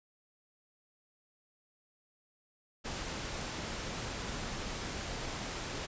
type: noise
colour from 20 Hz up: pink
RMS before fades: -39 dBFS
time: 2.84-5.87 s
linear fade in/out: 20 ms
effects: resampled to 16000 Hz